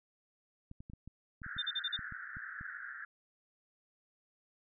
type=clicks; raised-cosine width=5 ms; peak=-36 dBFS; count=12; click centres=0.714 / 0.805 / 0.899 / 0.935 / 1.076 / 1.418 / 1.464 / 1.566 / 1.992 / 2.123 / 2.369 / 2.611 s
type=band-pass noise; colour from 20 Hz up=pink; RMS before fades=-45 dBFS; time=1.43-3.05 s; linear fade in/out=5 ms; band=1400 to 1800 Hz; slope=96 dB/octave
type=tone bursts; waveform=sine; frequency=3600 Hz; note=A7; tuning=39 cents sharp; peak=-32 dBFS; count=5; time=1.58-1.968 s; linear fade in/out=10 ms; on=44 ms; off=42 ms
effects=none